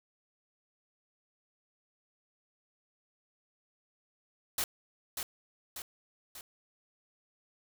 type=noise with echo; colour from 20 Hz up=white; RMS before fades=-32 dBFS; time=4.58-4.64 s; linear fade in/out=2 ms; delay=590 ms; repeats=3; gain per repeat=-5 dB; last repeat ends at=6.41 s; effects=none